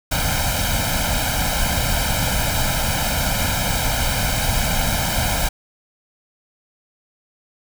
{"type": "noise with comb filter", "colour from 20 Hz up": "pink", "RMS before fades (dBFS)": -20, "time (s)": [0.11, 5.49], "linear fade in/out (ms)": 10, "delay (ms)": 1.3, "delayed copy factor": 0.95, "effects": []}